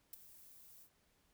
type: noise with ADSR envelope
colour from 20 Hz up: violet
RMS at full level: -44 dBFS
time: 0.13-0.9 s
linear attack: 4 ms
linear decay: 13 ms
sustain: -16 dB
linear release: 78 ms
effects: pink hiss -75 dBFS RMS until 1.33 s